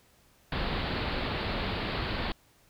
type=low-pass noise; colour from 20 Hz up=pink; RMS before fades=-32 dBFS; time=0.52-2.32 s; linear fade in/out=2 ms; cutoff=4600 Hz; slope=96 dB/octave; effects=pink hiss -63 dBFS RMS until 2.69 s